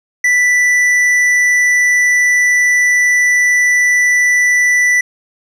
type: tone with tanh clipping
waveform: sine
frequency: 1975.5 Hz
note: B6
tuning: in tune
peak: -10 dBFS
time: 0.24-5.01 s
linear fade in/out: 5 ms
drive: 9 dB
effects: none